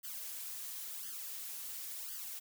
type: noise with flanger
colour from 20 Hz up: blue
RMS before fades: -44 dBFS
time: 0.03-2.4 s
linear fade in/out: 20 ms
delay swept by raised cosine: 0.62 to 5.02 ms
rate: 0.95 Hz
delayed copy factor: +0.85
effects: none